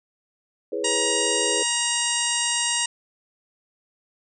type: chord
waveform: sine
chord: C# minor seventh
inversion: first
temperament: equal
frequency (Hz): 329.6 / 415.3 / 493.9 / 554.4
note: E4 / G#4 / B4 / C#5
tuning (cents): 0 / 0 / 0 / 0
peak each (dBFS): -33 / -28 / -29 / -33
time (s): 0.72-1.63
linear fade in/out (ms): 5
type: harmonic tone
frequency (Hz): 948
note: A#5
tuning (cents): +29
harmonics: 1 / 2 / 3 / 4 / 5 / 6 / 7 / 8 / 9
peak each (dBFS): -32 / -31 / -27 / -32 / -34 / -31 / -33 / -29 / -28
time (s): 0.84-2.86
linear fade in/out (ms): 5
effects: none